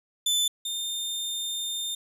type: tone pair in turn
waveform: sawtooth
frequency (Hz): 3520 / 3623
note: A7 / A7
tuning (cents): 0 / +50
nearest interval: unison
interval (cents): 50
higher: second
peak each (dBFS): -19 / -26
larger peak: first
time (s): 0.26-0.48 / 0.65-1.95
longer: second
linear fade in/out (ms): 5
effects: resampled to 32000 Hz